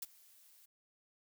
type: noise with ADSR envelope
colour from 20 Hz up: blue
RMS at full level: -39 dBFS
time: 0.02-0.66 s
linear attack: 5 ms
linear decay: 27 ms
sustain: -24 dB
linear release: 9 ms
effects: none